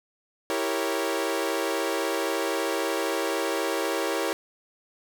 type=chord; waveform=sawtooth; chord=E diminished seventh; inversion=none; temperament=equal with one note detuned; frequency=329.6 / 393.4 / 466.2 / 554.4 Hz; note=E4 / G4 / Bb4 / Db5; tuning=0 / +6 / 0 / 0 cents; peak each=-27 dBFS; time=0.5-4.33 s; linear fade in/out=0 ms; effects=none